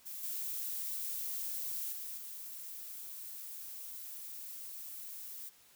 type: noise with level steps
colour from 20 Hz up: violet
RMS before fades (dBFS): -44 / -39 / -43 / -46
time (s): 0.05-5.5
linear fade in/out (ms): 20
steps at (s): 0.23 / 1.92 / 2.17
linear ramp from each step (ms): 5
effects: white hiss -63 dBFS RMS until 5.75 s